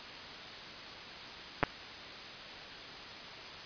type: clicks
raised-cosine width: 0.5 ms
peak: -11 dBFS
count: 2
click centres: 1.629 / 1.636 s
effects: white hiss -45 dBFS RMS until 3.65 s + resampled to 11025 Hz